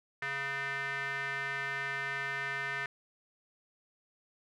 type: tone with band-pass filter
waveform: square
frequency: 138.59 Hz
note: C#3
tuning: in tune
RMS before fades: -36 dBFS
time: 0.22-2.86 s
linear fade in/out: 2 ms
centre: 1800 Hz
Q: 4.3
effects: none